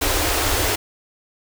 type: band-stop noise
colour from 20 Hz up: pink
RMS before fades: -20 dBFS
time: 0.01-0.76 s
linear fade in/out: 10 ms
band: 110 to 270 Hz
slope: 96 dB/octave
effects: none